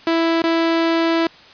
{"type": "tone with dropouts", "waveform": "sawtooth", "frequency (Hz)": 330.5, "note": "E4", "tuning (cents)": 5, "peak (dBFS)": -11, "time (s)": [0.07, 1.27], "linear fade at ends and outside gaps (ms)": 2, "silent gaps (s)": [0.42, 0.439], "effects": ["white hiss -44 dBFS RMS until 1.53 s", "resampled to 11025 Hz"]}